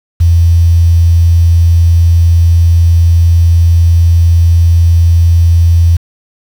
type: tone with quantisation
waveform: sine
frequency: 84.5 Hz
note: E2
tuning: 43 cents sharp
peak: -3 dBFS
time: 0.2-5.97 s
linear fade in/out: 10 ms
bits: 5
effects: none